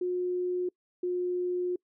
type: tone pair in turn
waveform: sine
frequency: 360.2 / 358.6 Hz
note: F#4 / F4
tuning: -46 / +46 cents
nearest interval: unison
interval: 8 cents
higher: first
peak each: -27 dBFS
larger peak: neither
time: 0.01-0.69 / 1.03-1.76 s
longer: second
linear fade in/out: 5 ms
effects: noise-tail reverb RT60 0.1 s tail -26 dB re dry